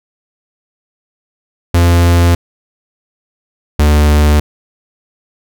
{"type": "tone pair in turn", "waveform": "45% pulse", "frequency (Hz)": [86.2, 74.45], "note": ["F2", "D2"], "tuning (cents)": [-22, 24], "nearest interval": "minor third", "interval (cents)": 254, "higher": "first", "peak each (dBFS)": -6, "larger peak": "neither", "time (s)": [[1.74, 2.35], [3.79, 4.4]], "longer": "neither", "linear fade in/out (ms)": 5, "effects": []}